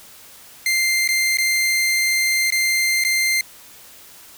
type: tone with dropouts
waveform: sawtooth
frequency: 2093 Hz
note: C7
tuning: in tune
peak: -13 dBFS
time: 0.66-3.41 s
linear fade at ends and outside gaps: 2 ms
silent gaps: 1.077-1.088 / 1.372-1.384 / 2.504-2.522 / 3.039-3.048 s
effects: white hiss -44 dBFS RMS until 4.37 s